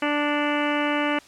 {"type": "harmonic tone with a mistuned harmonic", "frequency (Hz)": 293.8, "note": "D4", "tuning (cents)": 1, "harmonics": [1, 2, 3, 4, 5, 6, 7, 8, 9, 10], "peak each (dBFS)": [-25, -28, -30, -31, -32, -33, -33, -34, -35, -35], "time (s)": [0.02, 1.19], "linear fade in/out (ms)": 5, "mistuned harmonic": 8, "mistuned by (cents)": -26, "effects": ["white hiss -50 dBFS RMS until 1.27 s", "low-pass 7000 Hz 12 dB/octave"]}